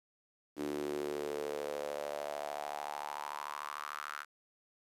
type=tone with high-pass filter sweep; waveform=sawtooth; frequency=73.4 Hz; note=D2; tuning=in tune; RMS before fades=-40 dBFS; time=0.56-4.26 s; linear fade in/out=50 ms; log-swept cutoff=310 to 1400 Hz; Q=5.1; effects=resampled to 32000 Hz + 10-bit